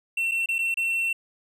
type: tone with dropouts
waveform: triangle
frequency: 2706 Hz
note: E7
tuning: 45 cents sharp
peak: -21 dBFS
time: 0.17-1.13 s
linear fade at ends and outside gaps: 5 ms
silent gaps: 0.313-0.317 / 0.46-0.487 / 0.584-0.588 / 0.743-0.771 s
effects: none